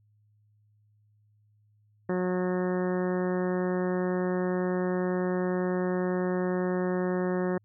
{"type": "harmonic tone", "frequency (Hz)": 182, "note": "F#3", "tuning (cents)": -28, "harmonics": [1, 2, 3, 4, 5, 6, 7, 8, 9, 10], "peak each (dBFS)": [-29, -29, -34, -41, -43, -43, -46, -47, -46, -44], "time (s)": [2.09, 7.58], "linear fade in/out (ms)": 5, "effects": ["added 105 Hz sine -62 dBFS peak until 7.64 s"]}